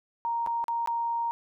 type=tone with dropouts; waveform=sine; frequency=932.3 Hz; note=A#5; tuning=in tune; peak=-26 dBFS; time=0.25-1.31 s; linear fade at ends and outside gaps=0 ms; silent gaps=0.463-0.472 / 0.641-0.682 / 0.86-0.874 s; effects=none